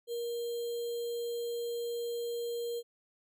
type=tone with sample-and-hold; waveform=sine; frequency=471.3 Hz; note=A#4; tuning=19 cents sharp; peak=-33 dBFS; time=0.07-2.83 s; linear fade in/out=50 ms; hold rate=3675 Hz; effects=none